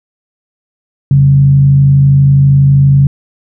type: tone with frequency modulation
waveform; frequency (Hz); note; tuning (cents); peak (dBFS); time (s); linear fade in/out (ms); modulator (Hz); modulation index
sine; 138.59; C#3; 0; -3; 1.11-3.07; 2; 52.3; 0.33
effects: none

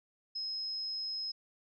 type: tone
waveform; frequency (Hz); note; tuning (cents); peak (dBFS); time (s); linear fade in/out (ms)
sine; 5130; E8; -48; -35; 0.35-1.32; 10
effects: none

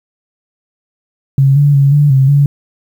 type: tone with pitch steps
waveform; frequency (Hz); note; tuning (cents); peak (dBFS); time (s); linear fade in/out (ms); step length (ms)
sine; 136.4 / 144.2 / 139.1 / 146.2 / 133.8 / 142.5; C#3 / D3 / C#3 / D3 / C3 / C#3; -28 / -31 / +6 / -7 / +39 / +48; -5; 1.38-2.46; 2; 180
effects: 7-bit

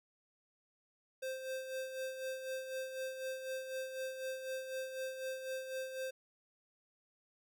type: tone with tremolo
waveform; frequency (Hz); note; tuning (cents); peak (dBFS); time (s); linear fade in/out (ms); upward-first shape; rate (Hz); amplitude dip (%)
square; 523.3; C5; 0; -38; 1.22-6.11; 10; sine; 4; 55
effects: none

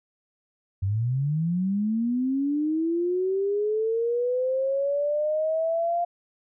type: linear sweep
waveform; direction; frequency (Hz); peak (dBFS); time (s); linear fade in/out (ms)
sine; up; 92.5 to 698.5; -22; 0.82-6.05; 10
effects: none

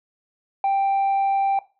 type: tone with tanh clipping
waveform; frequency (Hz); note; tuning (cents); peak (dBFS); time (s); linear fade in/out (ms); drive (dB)
sine; 786; G5; +4; -18; 0.64-1.59; 2; 1
effects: noise-tail reverb RT60 0.3 s tail -17 dB re dry

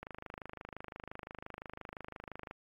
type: click train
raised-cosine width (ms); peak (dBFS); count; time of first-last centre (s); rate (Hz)
0.5; -28; 65; 0.03-2.511; 25.8
effects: AAC 48 kbps

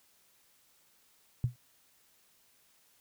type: tone with exponential decay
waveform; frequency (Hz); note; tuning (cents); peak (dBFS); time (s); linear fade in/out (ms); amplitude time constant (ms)
sine; 122.5; B2; -14; -22; 1.44-1.56; 0; 25
effects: white hiss -67 dBFS RMS until 3 s

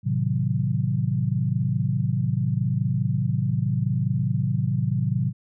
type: chord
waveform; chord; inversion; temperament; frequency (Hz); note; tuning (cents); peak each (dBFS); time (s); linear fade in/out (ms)
sine; A diminished seventh; none; equal; 110 / 130.81 / 155.56 / 185; A2 / C3 / Eb3 / Gb3; 0 / 0 / 0 / 0; -26 / -24 / -28 / -28; 0.03-5.33; 50
effects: none

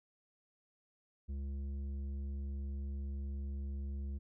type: tone with tanh clipping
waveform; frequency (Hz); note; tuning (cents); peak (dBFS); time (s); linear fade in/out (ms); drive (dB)
triangle; 69.3; C#2; 0; -39; 1.28-4.19; 20; 13
effects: none

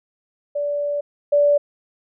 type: tone pair in turn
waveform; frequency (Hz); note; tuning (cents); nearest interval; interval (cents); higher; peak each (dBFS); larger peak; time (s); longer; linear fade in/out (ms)
sine; 580 / 580; D5 / D5; -22 / -22; unison; 0; neither; -20 / -12; second; 0.55-1.01 / 1.32-1.58; first; 10
effects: none

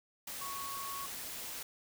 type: tone in noise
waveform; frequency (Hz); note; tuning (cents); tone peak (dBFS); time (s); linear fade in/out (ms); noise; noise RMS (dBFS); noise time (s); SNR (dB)
sine; 1108.7; C#6; 0; -41; 0.41-1.06; 5; white; -43; 0.27-1.63; -1
effects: none

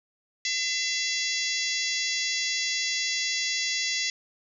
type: harmonic tone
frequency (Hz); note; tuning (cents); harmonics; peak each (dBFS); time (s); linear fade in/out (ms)
676; E5; +43; 3 / 4 / 5 / 6 / 7 / 8 / 9 / 10; -31 / -36 / -34 / -35 / -33 / -35 / -35 / -36; 0.45-4.1; 2
effects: none

